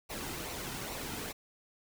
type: noise with flanger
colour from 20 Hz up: pink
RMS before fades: -40 dBFS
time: 0.09-1.33 s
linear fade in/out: 20 ms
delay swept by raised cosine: 0.6 to 1.8 ms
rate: 2.4 Hz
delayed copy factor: -0.5
effects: none